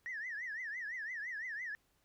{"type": "tone with vibrato", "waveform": "sine", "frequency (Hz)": 1846, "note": "A#6", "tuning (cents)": -17, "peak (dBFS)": -38, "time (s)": [0.06, 1.75], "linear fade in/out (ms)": 0, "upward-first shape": "triangle", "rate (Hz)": 5.9, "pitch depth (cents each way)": 210, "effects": ["tanh soft clip ceiling -35 dBFS", "pink hiss -75 dBFS RMS until 2.04 s"]}